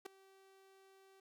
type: tone with ADSR envelope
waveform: sawtooth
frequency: 386.1 Hz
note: G4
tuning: 26 cents flat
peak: -37 dBFS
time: 0.05-1.2 s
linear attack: 12 ms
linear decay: 4 ms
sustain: -22 dB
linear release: 3 ms
effects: none